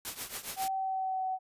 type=noise with tremolo; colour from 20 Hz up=white; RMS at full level=-36 dBFS; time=0.05-0.68 s; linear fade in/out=0 ms; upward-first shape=triangle; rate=7.3 Hz; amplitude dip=85%
type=tone with pitch glide; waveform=sine; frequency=768 to 753.1 Hz; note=G5 to F#5; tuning=-36 to +30 cents; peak=-30 dBFS; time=0.56-1.39 s; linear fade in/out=50 ms; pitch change=-34 cents; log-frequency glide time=0.74-1.26 s
effects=resampled to 32000 Hz